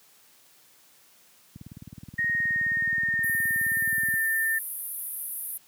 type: click train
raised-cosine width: 5 ms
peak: -27 dBFS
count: 50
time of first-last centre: 1.56-4.139 s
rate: 19 Hz
type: tone with pitch glide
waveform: sine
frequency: 1864.7 to 1794.9 Hz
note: A#6 to A6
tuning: 0 to +34 cents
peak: -23 dBFS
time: 2.18-4.59 s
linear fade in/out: 10 ms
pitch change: -66 cents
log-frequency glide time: 2.3-4.09 s
type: band-pass noise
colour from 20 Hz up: pink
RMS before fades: -35 dBFS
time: 3.23-5.58 s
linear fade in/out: 10 ms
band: 9800 to 15000 Hz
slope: 96 dB/octave
effects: white hiss -58 dBFS RMS until 5.67 s + high-pass 100 Hz 12 dB/octave